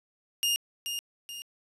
sawtooth tone with echo, 2830 Hz, F7, 22 cents sharp, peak -21 dBFS, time 0.43-0.56 s, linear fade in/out 0 ms, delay 430 ms, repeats 2, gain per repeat -7 dB, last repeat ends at 1.42 s, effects resampled to 32000 Hz + 10-bit

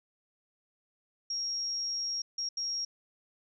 sine tone bursts at uneven times, 5590 Hz, F8, 1 cent sharp, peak -31 dBFS, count 3, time 1.3-2.22 / 2.38-2.49 / 2.57-2.85 s, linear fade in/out 5 ms, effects none

